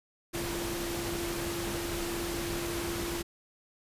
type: tone in noise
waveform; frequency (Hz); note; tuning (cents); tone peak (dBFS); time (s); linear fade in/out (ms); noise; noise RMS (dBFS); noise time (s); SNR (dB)
sine; 342.9; F4; -32; -35; 0.33-3.23; 20; pink; -36; 0.33-3.23; -2
effects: resampled to 32000 Hz